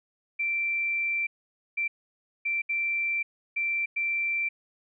sine tone bursts at uneven times, 2348 Hz, D7, 1 cent flat, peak -25 dBFS, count 6, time 0.39-1.27 / 1.77-1.88 / 2.45-2.62 / 2.69-3.23 / 3.56-3.86 / 3.96-4.49 s, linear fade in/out 10 ms, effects none

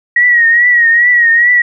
sine tone with vibrato, 1900 Hz, A#6, 33 cents sharp, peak -5 dBFS, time 0.16-1.62 s, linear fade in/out 5 ms, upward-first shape triangle, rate 2.4 Hz, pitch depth 73 cents each way, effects none

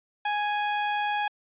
sawtooth tone, 830.6 Hz, G#5, in tune, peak -21 dBFS, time 0.25-1.28 s, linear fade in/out 5 ms, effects resampled to 8000 Hz

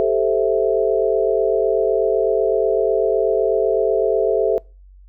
sine chord, A minor seventh, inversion third, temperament equal, 392 / 440 / 523.3 / 659.3 Hz, G4 / A4 / C5 / E5, 0 / 0 / 0 / 0 cents, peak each -21 / -18 / -22 / -20 dBFS, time 0-4.58 s, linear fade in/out 0 ms, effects noise-tail reverb RT60 0.3 s tail -24 dB re dry + added 47 Hz sine -42 dBFS peak until 5.08 s

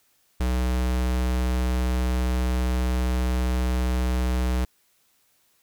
square tone, 62.5 Hz, B1, 21 cents sharp, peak -22 dBFS, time 0.4-4.65 s, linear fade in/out 5 ms, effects white hiss -65 dBFS RMS until 5.62 s

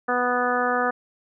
harmonic tone, 246.9 Hz, B3, in tune, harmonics 1 / 2 / 3 / 4 / 5 / 6 / 7, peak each -30 / -26 / -26 / -32 / -26 / -28 / -30 dBFS, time 0.08-0.91 s, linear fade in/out 10 ms, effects none

